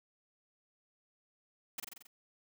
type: noise with echo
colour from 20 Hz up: white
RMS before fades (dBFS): -39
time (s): 1.78-1.8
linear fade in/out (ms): 5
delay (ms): 45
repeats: 6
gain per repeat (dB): -3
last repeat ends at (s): 2.07
effects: none